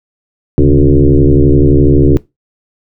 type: tone with frequency modulation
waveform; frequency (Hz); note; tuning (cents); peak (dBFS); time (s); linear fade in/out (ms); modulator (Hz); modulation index
sine; 138.59; C#3; 0; -3; 0.58-2.17; 0; 72.1; 3.7
effects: noise-tail reverb RT60 0.2 s tail -20 dB re dry